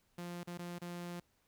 sawtooth tone with dropouts, 174.61 Hz, F3, in tune, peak -38 dBFS, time 0.18-1.2 s, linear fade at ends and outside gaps 5 ms, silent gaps 0.434-0.473 / 0.576-0.589 / 0.786-0.816 s, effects pink hiss -75 dBFS RMS until 1.47 s

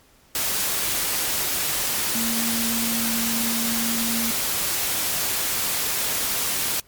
sine tone in noise, 230 Hz, A#3, 23 cents flat, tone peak -26 dBFS, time 2.15-4.31 s, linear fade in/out 2 ms, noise white, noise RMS -24 dBFS, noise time 0.35-6.8 s, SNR -5 dB, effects pink hiss -56 dBFS RMS until 6.87 s + MP3 96 kbps

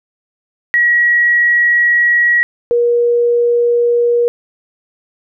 sine tone pair in turn, 1913 / 476.6 Hz, A#6 / A#4, +44 / +38 cents, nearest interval 2 octaves, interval 2406 cents, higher first, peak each -8 / -9 dBFS, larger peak first, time 0.74-2.43 / 2.71-4.28 s, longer first, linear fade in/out 0 ms, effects none

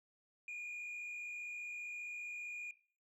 sine tone with frequency modulation, 2432 Hz, D#7, 40 cents flat, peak -40 dBFS, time 0.48-2.71 s, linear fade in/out 2 ms, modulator 55.1 Hz, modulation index 0.79, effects noise-tail reverb RT60 0.4 s tail -19 dB re dry + tanh soft clip ceiling -42 dBFS

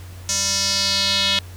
square tone with band-pass filter sweep, 196.8 Hz, G3, 7 cents sharp, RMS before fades -20 dBFS, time 0.29-1.39 s, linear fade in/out 0 ms, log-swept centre 6300 to 3500 Hz, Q 3.6, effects added 90 Hz sine -35 dBFS peak until 1.56 s + pink hiss -45 dBFS RMS until 1.56 s

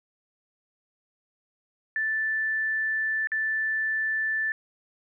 sine tone with dropouts, 1760 Hz, A6, in tune, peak -24 dBFS, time 1.96-4.52 s, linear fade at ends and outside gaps 1 ms, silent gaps 3.272-3.318 s, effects none

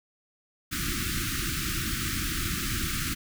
pink band-stop noise, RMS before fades -30 dBFS, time 0.71-3.15 s, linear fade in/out 20 ms, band 360 to 1200 Hz, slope 96 dB/octave, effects none

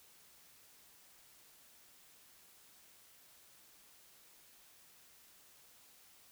silence, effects white hiss -63 dBFS RMS until 6.31 s

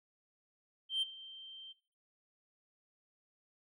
sine tone with ADSR envelope, 3136 Hz, G7, in tune, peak -27 dBFS, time 0.89-1.73 s, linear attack 130 ms, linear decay 19 ms, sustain -21 dB, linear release 17 ms, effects noise-tail reverb RT60 0.4 s tail -18 dB re dry + tanh soft clip ceiling -29 dBFS

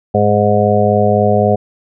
harmonic tone, 103.83 Hz, G#2, in tune, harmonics 1 / 2 / 4 / 5 / 6 / 7, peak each -16 / -16 / -16 / -16 / -16 / -16 dBFS, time 0.14-1.56 s, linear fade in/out 10 ms, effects none

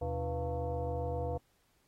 sine tone with frequency modulation, 285.2 Hz, C#4, 49 cents sharp, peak -32 dBFS, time 0.01-1.38 s, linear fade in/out 10 ms, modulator 206 Hz, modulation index 2.1, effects pink hiss -73 dBFS RMS until 1.87 s + AAC 48 kbps

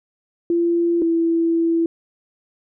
sine tone pair in turn, 341.1 / 332.3 Hz, F4 / E4, -41 / +14 cents, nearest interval unison, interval 45 cents, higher first, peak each -15 dBFS, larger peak neither, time 0.5-1.02 / 1.02-1.86 s, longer second, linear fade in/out 2 ms, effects none

